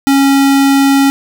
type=tone; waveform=square; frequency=275.3 Hz; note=C#4; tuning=12 cents flat; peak=-7 dBFS; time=0.07-1.1 s; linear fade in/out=0 ms; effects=none